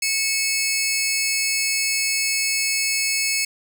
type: tone pair together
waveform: 15% pulse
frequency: 2200 / 2597 Hz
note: C#7 / E7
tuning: -14 / -26 cents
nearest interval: minor third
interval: 288 cents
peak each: -16 dBFS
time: 0.02-3.45 s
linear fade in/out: 5 ms
effects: none